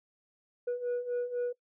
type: beating tone pair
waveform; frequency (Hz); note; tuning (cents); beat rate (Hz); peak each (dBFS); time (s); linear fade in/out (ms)
sine; 484.5 / 488.5; B4 / B4; -33 / -19; 4; -34 / -30; 0.67-1.53; 10
effects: noise-tail reverb RT60 0.1 s tail -21 dB re dry + tanh soft clip ceiling -28 dBFS